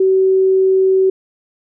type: tone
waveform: sine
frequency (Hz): 380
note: F#4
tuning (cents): +46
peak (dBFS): -9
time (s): 0-1.1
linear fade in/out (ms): 5
effects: none